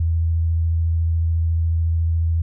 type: tone with vibrato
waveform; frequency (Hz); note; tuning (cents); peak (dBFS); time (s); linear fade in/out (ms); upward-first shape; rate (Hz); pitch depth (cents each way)
sine; 82.41; E2; 0; -16; 0-2.42; 5; triangle; 14; 19
effects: none